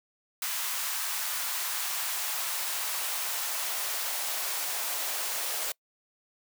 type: noise with high-pass filter sweep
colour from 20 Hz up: white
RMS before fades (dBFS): -32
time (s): 0.42-5.72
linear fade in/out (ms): 2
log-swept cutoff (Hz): 1100 to 560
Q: 1.3
effects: noise-tail reverb RT60 0.1 s tail -25 dB re dry